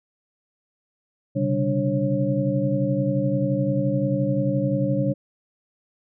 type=tone cluster; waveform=sine; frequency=128.7 / 140.2 / 194.6 / 292.8 / 545 Hz; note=C3 / C#3 / G3 / D4 / C#5; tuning=-28 / +20 / -12 / -5 / -29 cents; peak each=-26 dBFS; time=1.35-5.14 s; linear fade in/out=20 ms; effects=none